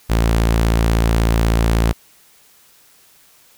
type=tone; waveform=sawtooth; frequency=56.3 Hz; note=A1; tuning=40 cents sharp; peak=-9 dBFS; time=0.09-1.93 s; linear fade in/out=20 ms; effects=white hiss -51 dBFS RMS until 3.57 s